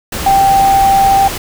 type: tone in noise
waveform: sine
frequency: 784 Hz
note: G5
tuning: in tune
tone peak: -6 dBFS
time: 0.26-1.28 s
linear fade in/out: 5 ms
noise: pink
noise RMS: -20 dBFS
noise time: 0.12-1.38 s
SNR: +11 dB
effects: none